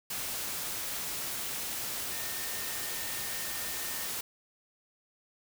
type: tone in noise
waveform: sine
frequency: 1823 Hz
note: A#6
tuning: 39 cents flat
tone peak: -46 dBFS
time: 2.11-4.07 s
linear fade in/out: 5 ms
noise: white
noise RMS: -36 dBFS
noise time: 0.1-4.21 s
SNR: -13 dB
effects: none